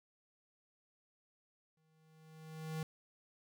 square tone with exponential growth, 158.2 Hz, D#3, 29 cents sharp, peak -37 dBFS, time 1.77-2.83 s, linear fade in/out 2 ms, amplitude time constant 230 ms, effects none

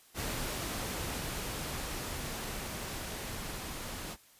pink noise with level ramp, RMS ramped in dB -36 to -41 dBFS, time 0.14-4.17 s, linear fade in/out 50 ms, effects white hiss -61 dBFS RMS until 4.39 s + resampled to 32000 Hz

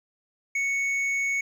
sine tone with hard clipping, 2217 Hz, C#7, in tune, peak -25 dBFS, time 0.55-1.41 s, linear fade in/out 5 ms, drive 5 dB, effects none

